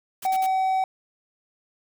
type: noise bursts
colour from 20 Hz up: white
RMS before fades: -37 dBFS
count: 3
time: 0.22-0.465 s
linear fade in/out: 5 ms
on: 47 ms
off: 52 ms
type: tone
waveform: triangle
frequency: 759 Hz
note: F#5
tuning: 44 cents sharp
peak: -18 dBFS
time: 0.25-0.84 s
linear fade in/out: 2 ms
effects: none